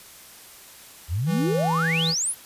sine exponential sweep, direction up, 72.9 to 11850 Hz, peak -22 dBFS, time 1.08-2.35 s, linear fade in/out 50 ms
square tone, 163.6 Hz, E3, 13 cents flat, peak -24 dBFS, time 1.26-2.15 s, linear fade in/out 50 ms
effects white hiss -46 dBFS RMS until 2.45 s + resampled to 32000 Hz

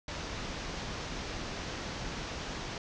pink low-pass noise, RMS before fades -39 dBFS, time 0.08-2.78 s, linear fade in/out 2 ms, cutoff 6500 Hz, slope 48 dB/octave, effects none

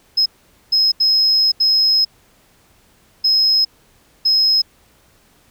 sine tone bursts at uneven times, 5130 Hz, E8, 48 cents flat, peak -10 dBFS, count 6, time 0.17-0.26 / 0.72-0.92 / 1-1.52 / 1.6-2.05 / 3.24-3.65 / 4.25-4.62 s, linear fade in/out 10 ms, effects tanh soft clip ceiling -7 dBFS + pink hiss -54 dBFS RMS until 5.5 s

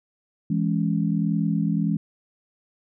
sine chord, C# minor, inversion first, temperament just, 166.31 / 207.9 / 277.2 Hz, E3 / G#3 / C#4, +16 / +2 / 0 cents, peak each -23 / -24 / -28 dBFS, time 0.5-1.97 s, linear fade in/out 5 ms, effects none

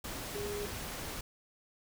sine tone in noise, 410.6 Hz, G#4, 20 cents flat, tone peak -37 dBFS, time 0.35-0.66 s, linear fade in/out 5 ms, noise pink, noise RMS -41 dBFS, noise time 0.04-1.21 s, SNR +1 dB, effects none

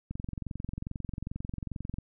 click train, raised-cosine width 5 ms, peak -23 dBFS, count 43, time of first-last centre 0.11-1.985 s, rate 22.4 Hz, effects none

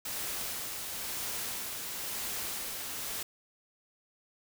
white noise with tremolo, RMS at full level -36 dBFS, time 0.05-3.23 s, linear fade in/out 5 ms, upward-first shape sine, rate 0.99 Hz, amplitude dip 30%, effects none

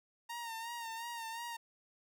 sawtooth tone with vibrato, 924 Hz, A#5, 16 cents flat, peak -37 dBFS, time 0.29-1.57 s, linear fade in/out 10 ms, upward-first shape sine, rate 2.8 Hz, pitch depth 48 cents each way, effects none

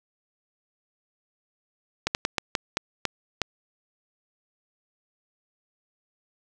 slowing click train, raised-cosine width 0.2 ms, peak -6 dBFS, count 8, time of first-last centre 2.07-3.417 s, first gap 79 ms, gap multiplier 1.29, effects none

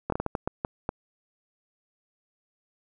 slowing click train, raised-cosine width 1 ms, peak -13 dBFS, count 9, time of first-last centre 0.1-0.891 s, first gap 23 ms, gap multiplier 1.4, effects none

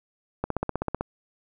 click train, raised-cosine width 1 ms, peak -12 dBFS, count 10, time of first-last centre 0.44-1.01 s, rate 15.8 Hz, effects none

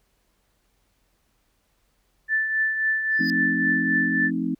sine tone with tremolo, 1760 Hz, A6, in tune, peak -18 dBFS, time 2.28-4.31 s, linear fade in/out 50 ms, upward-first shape triangle, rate 3.7 Hz, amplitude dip 55%
triangle tone with exponential growth, 4956 Hz, D#8, 8 cents flat, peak -24 dBFS, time 3.11-3.3 s, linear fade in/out 0 ms, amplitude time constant 40 ms
sine chord, F dominant seventh, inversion none, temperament equal, 174.61 / 220 / 261.6 / 311.1 Hz, F3 / A3 / C4 / Eb4, 0 / 0 / 0 / 0 cents, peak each -30 / -29 / -26 / -29 dBFS, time 3.19-4.55 s, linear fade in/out 10 ms
effects added 44 Hz sine -69 dBFS peak until 4.59 s + pink hiss -69 dBFS RMS until 4.59 s

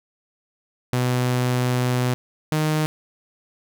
sawtooth tone pair in turn, 125 / 154.49 Hz, B2 / D#3, +21 / -12 cents, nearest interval major third, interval 367 cents, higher second, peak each -15 dBFS, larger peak neither, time 0.93-2.14 / 2.52-2.86 s, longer first, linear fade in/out 0 ms, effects none

